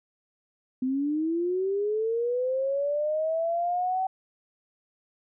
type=linear sweep; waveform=sine; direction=up; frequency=252.2 to 763 Hz; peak=-24 dBFS; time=0.82-4.07 s; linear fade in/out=5 ms; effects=none